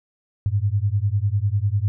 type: beating tone pair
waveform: sine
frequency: 97.2 / 107.2 Hz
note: G2 / A2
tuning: -14 / -45 cents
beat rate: 10 Hz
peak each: -21 dBFS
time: 0.46-1.88 s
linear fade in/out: 0 ms
effects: none